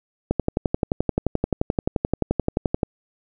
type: click train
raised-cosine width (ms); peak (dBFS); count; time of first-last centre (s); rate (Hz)
2; -6; 30; 0.31-2.832; 11.5
effects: none